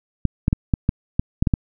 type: clicks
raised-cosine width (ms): 5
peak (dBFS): -4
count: 9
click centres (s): 0.253 / 0.481 / 0.529 / 0.738 / 0.891 / 1.195 / 1.425 / 1.472 / 1.538
effects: none